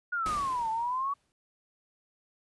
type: exponential two-way sweep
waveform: sine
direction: down then up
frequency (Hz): 1464 to 876 to 1143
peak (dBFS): -28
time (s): 0.12-1.14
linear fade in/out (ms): 10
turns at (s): 0.7
type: noise with exponential decay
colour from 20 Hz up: pink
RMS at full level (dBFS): -37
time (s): 0.26-1.32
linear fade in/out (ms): 0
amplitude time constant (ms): 230
effects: resampled to 24000 Hz